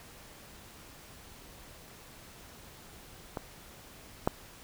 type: clicks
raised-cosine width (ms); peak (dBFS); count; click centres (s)
1; -20 / -11; 2; 3.372 / 4.275
effects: pink hiss -52 dBFS RMS until 4.63 s